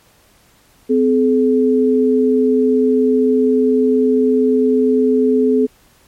sine tone pair together, 256.3 / 427.8 Hz, C4 / A4, -36 / -49 cents, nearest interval major sixth, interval 887 cents, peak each -13 dBFS, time 0.89-5.67 s, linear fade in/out 20 ms, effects pink hiss -52 dBFS RMS until 6.07 s + MP3 64 kbps

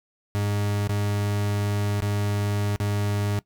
40% pulse tone with dropouts, 102.5 Hz, G#2, 22 cents flat, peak -22 dBFS, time 0.35-3.39 s, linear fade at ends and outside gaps 0 ms, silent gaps 0.874-0.893 / 2.003-2.022 / 2.76-2.801 s, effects noise-tail reverb RT60 0.1 s tail -19 dB re dry

